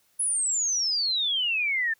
sine exponential sweep, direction down, 10548 to 1755 Hz, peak -23 dBFS, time 0.19-1.94 s, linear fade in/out 10 ms, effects white hiss -66 dBFS RMS until 1.99 s

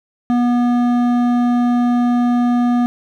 triangle tone with hard clipping, 242.6 Hz, B3, 31 cents flat, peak -14 dBFS, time 0.3-2.86 s, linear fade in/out 0 ms, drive 14 dB, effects none

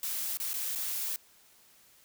blue noise with dropouts, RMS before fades -34 dBFS, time 0.03-1.16 s, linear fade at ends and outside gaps 0 ms, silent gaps 0.371-0.401 / 0.532-0.54 / 0.751-0.758 s, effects white hiss -61 dBFS RMS until 2.04 s

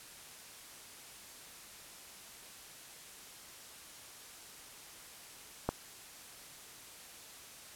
click, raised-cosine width 1 ms, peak -16 dBFS, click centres 5.69 s, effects white hiss -52 dBFS RMS until 7.75 s + low-pass 12000 Hz 12 dB/octave

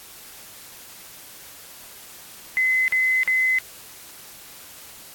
sine tone bursts, 2038 Hz, C7, 46 cents flat, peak -17 dBFS, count 3, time 2.57-3.586 s, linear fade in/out 0 ms, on 310 ms, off 43 ms, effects white hiss -43 dBFS RMS until 5.14 s + AAC 64 kbps

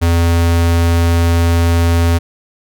square tone, 84.6 Hz, E2, 45 cents sharp, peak -10 dBFS, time 0.01-2.19 s, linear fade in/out 20 ms, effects none

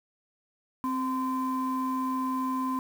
sine tone pair together, 261.6 / 1030.2 Hz, C4 / C6, 0 / -27 cents, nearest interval 2 octaves, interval 2373 cents, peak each -28 / -29 dBFS, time 0.84-2.79 s, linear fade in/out 0 ms, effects tanh soft clip ceiling -21 dBFS + 8-bit

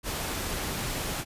pink noise, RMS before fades -32 dBFS, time 0.03-1.25 s, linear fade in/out 50 ms, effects resampled to 32000 Hz

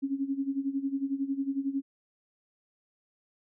sine tone with tremolo, 274.2 Hz, C#4, 19 cents flat, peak -25 dBFS, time 0.02-1.82 s, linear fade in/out 20 ms, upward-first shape sine, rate 11 Hz, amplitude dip 80%, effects none

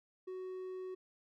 triangle tone, 371.8 Hz, F#4, 8 cents sharp, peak -39 dBFS, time 0.27-0.95 s, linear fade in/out 10 ms, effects none

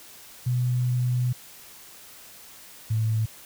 sine tone pair in turn, 124.3 / 110.7 Hz, B2 / A2, +12 / +11 cents, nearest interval major second, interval 201 cents, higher first, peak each -21 dBFS, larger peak neither, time 0.46-1.33 / 2.9-3.26 s, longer first, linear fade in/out 10 ms, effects white hiss -47 dBFS RMS until 3.45 s

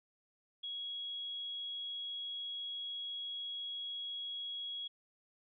sine tone, 3322 Hz, G#7, in tune, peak -39 dBFS, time 0.63-4.88 s, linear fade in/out 10 ms, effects none

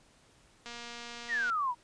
click train, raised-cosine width 0.2 ms, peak -27 dBFS, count 200, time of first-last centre 0.66-1.5 s, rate 237 Hz
sine exponential sweep, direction down, 1970 to 927 Hz, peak -28 dBFS, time 1.28-1.75 s, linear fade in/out 50 ms
effects pink hiss -63 dBFS RMS until 1.83 s + resampled to 22050 Hz

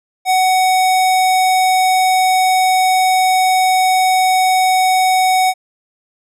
square tone, 747 Hz, F#5, 16 cents sharp, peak -11 dBFS, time 0.25-5.54 s, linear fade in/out 50 ms, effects resampled to 32000 Hz

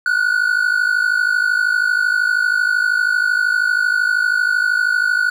triangle tone pair together, 1445.2 / 1498 Hz, F#6 / F#6, -41 / +21 cents, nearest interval minor second, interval 62 cents, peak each -15 dBFS, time 0.06-5.3 s, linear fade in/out 2 ms, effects none

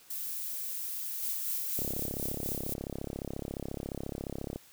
violet noise, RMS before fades -37 dBFS, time 0.1-1.93 s, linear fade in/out 5 ms
violet noise with tremolo, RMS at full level -35 dBFS, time 1.22-2.74 s, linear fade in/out 5 ms, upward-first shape sine, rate 4.1 Hz, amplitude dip 55%
click train, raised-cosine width 2 ms, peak -23 dBFS, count 96, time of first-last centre 1.79-4.56 s, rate 34.3 Hz
effects white hiss -58 dBFS RMS until 4.72 s

